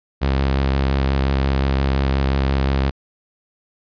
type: tone with vibrato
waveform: sawtooth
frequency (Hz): 67.6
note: C#2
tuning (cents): -43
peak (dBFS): -12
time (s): 0.21-2.91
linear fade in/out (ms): 20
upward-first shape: square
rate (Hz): 5.7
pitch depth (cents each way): 18
effects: resampled to 11025 Hz